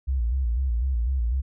sine tone with vibrato, 61.74 Hz, B1, in tune, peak -21 dBFS, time 0.07-1.42 s, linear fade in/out 20 ms, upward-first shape square, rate 4 Hz, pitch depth 120 cents each way, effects none

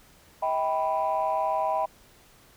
sine chord, Eb augmented, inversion none, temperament equal with one note detuned, 637.9 / 784 / 987.8 Hz, Eb5 / G5 / B5, +43 / 0 / 0 cents, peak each -27 dBFS, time 0.42-1.86 s, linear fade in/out 10 ms, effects tanh soft clip ceiling -17 dBFS + pink hiss -56 dBFS RMS until 2.56 s

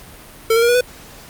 square tone with pitch steps, 450 / 461.3 / 472.9 / 484.8 / 497 Hz, A4 / A#4 / A#4 / B4 / B4, +39 / -18 / +25 / -32 / +11 cents, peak -12 dBFS, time 0.5-0.81 s, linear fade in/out 5 ms, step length 62 ms, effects pink hiss -40 dBFS RMS until 1.29 s + Opus 48 kbps

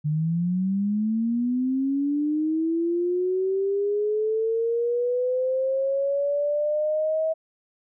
sine linear sweep, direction up, 147.5 to 643 Hz, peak -21 dBFS, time 0.04-7.34 s, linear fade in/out 20 ms, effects none

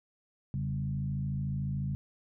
sine tone with frequency modulation, 137 Hz, C#3, 20 cents flat, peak -30 dBFS, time 0.54-1.95 s, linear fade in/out 0 ms, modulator 53.8 Hz, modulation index 0.96, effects none

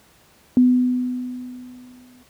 sine tone with exponential decay, 250 Hz, B3, 21 cents sharp, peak -9 dBFS, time 0.57-2.23 s, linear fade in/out 1 ms, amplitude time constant 360 ms, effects pink hiss -54 dBFS RMS until 2.29 s + high-pass 60 Hz 12 dB/octave

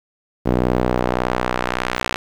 sawtooth tone with band-pass filter sweep, 61.74 Hz, B1, in tune, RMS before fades -20 dBFS, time 0.45-2.17 s, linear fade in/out 20 ms, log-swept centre 340 to 2300 Hz, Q 0.76, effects 7-bit

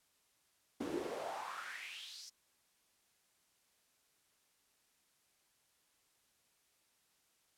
brown noise with high-pass filter sweep, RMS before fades -44 dBFS, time 0.8-2.3 s, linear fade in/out 10 ms, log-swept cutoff 250 to 5800 Hz, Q 4.5, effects white hiss -75 dBFS RMS until 7.57 s + low-pass 12000 Hz 12 dB/octave

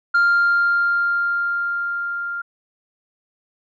sine tone with level ramp, 1396.9 Hz, F6, in tune, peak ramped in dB -10 to -24 dBFS, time 0.14-2.42 s, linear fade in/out 10 ms, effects tanh soft clip ceiling -11 dBFS

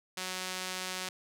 sawtooth tone with band-pass filter, 185 Hz, F#3, in tune, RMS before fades -38 dBFS, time 0.17-1.09 s, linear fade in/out 5 ms, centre 5300 Hz, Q 0.55, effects none

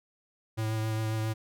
square tone with vibrato, 110 Hz, A2, in tune, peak -29 dBFS, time 0.57-1.34 s, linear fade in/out 20 ms, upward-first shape triangle, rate 7.4 Hz, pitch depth 19 cents each way, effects none

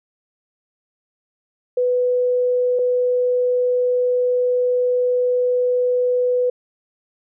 sine tone pair in turn, 496.2 / 496.2 Hz, B4 / B4, +8 / +8 cents, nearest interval unison, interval 0 cents, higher neither, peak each -15 dBFS, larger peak neither, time 1.77-2.79 / 2.79-6.5 s, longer second, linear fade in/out 5 ms, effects none

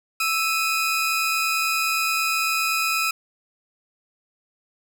sawtooth tone pair together, 1318.2 / 2487 Hz, E6 / D#7, 0 / -1 cents, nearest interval major seventh, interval 1099 cents, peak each -20 dBFS, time 0.2-3.11 s, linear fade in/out 5 ms, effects none

